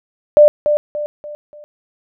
sine tone with echo, 594 Hz, D5, 20 cents sharp, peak -3 dBFS, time 0.37-0.48 s, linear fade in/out 0 ms, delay 290 ms, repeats 4, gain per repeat -8 dB, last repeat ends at 1.64 s, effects none

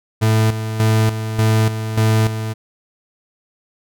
40% pulse tone with tremolo, 110 Hz, A2, in tune, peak -11 dBFS, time 0.21-2.54 s, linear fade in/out 20 ms, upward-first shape square, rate 1.7 Hz, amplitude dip 65%, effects none

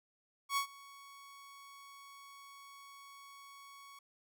sawtooth tone with ADSR envelope, 1114 Hz, C#6, 8 cents sharp, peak -26 dBFS, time 0.49-3.99 s, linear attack 78 ms, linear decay 96 ms, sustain -23 dB, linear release 4 ms, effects none

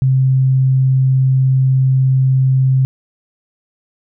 sine tone, 131.7 Hz, C3, 12 cents sharp, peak -9 dBFS, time 0.02-2.85 s, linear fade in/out 0 ms, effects none

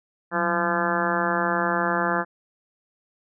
harmonic tone with a mistuned harmonic, 171.6 Hz, F3, 30 cents flat, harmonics 1 / 2 / 3 / 4 / 5 / 6 / 7 / 8 / 9 / 10, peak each -30 / -30 / -30 / -30 / -30 / -30 / -30 / -30 / -30 / -30 dBFS, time 0.31-2.25 s, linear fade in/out 50 ms, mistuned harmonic 1, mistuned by +120 cents, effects none

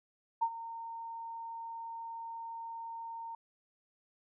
sine tone with ADSR envelope, 917 Hz, A#5, 29 cents flat, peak -25 dBFS, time 0.41-3.35 s, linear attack 16 ms, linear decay 63 ms, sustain -15 dB, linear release 3 ms, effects none

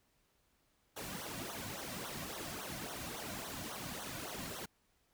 pink noise with flanger, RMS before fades -44 dBFS, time 0.96-4.66 s, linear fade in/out 10 ms, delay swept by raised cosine 0.4 to 2.4 ms, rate 3.6 Hz, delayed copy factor -0.95, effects pink hiss -75 dBFS RMS until 5.13 s

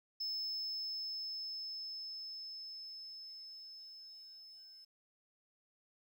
sine tone with level ramp, 5230 Hz, E8, 15 cents flat, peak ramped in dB -34 to -54 dBFS, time 0.2-4.85 s, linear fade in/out 10 ms, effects tanh soft clip ceiling -35 dBFS + 12-bit

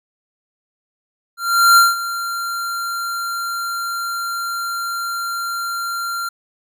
square tone with ADSR envelope, 1381 Hz, F6, 20 cents flat, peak -7 dBFS, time 1.37-6.29 s, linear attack 400 ms, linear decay 180 ms, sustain -15 dB, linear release 6 ms, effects none

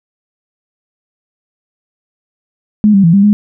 sine tone with pitch steps, 211 / 196.3 / 166.6 / 198.9 / 207.6 Hz, G#3 / G3 / E3 / G3 / G#3, +28 / +3 / +19 / +25 / 0 cents, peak -4 dBFS, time 2.84-3.33 s, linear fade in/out 0 ms, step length 98 ms, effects none

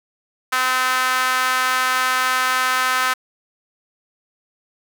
sawtooth tone with high-pass filter, 256.6 Hz, C4, 34 cents flat, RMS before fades -19 dBFS, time 0.52-3.14 s, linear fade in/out 10 ms, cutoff 1300 Hz, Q 2.6, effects 7-bit

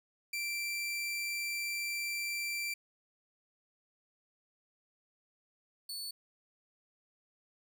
sawtooth tone pair in turn, 2349 / 4451 Hz, D7 / C#8, 0 / +6 cents, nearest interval major seventh, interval 1106 cents, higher second, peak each -31 / -36 dBFS, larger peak first, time 0.33-2.74 / 5.89-6.11 s, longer first, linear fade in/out 5 ms, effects none

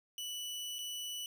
sawtooth tone with dropouts, 2964 Hz, F#7, 2 cents sharp, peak -36 dBFS, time 0.18-1.26 s, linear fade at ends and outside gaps 1 ms, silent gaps 0.785-0.789 s, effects none

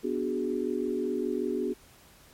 sine chord, G# half-diminished seventh, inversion first, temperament equal, 246.9 / 293.7 / 370 / 415.3 Hz, B3 / D4 / F#4 / G#4, 0 / 0 / 0 / 0 cents, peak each -33 / -34 / -31 / -33 dBFS, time 0.03-1.74 s, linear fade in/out 20 ms, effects pink hiss -56 dBFS RMS until 2.33 s + MP3 64 kbps

